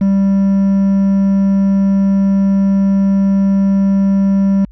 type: tone with quantisation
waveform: triangle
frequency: 196 Hz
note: G3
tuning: in tune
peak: -7 dBFS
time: 0.01-4.65 s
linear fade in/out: 5 ms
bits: 5
effects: added 51 Hz sine -36 dBFS peak until 4.71 s + low-pass 2000 Hz 12 dB/octave